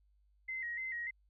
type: tone with vibrato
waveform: sine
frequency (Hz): 1975.5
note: B6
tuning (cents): 0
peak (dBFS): -37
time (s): 0.48-1.11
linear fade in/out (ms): 10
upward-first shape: square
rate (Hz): 3.4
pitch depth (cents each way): 75
effects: added 50 Hz sine -67 dBFS peak until 1.29 s